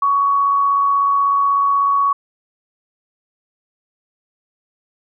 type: tone with amplitude modulation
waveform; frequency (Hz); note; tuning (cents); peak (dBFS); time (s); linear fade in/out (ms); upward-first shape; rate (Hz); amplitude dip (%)
sine; 1120; C#6; +18; -11; 0.02-2.13; 5; sine; 96.3; 30
effects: none